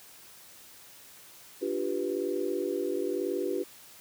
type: chord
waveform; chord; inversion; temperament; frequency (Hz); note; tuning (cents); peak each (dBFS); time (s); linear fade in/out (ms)
sine; G dominant seventh; second; equal with one note detuned; 293.7 / 351 / 392 / 493.9; D4 / F4 / G4 / B4; 0 / +9 / 0 / 0; -36 / -33 / -32 / -35; 1.61-3.64; 20
effects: white hiss -52 dBFS RMS until 4 s + high-pass 60 Hz 12 dB/octave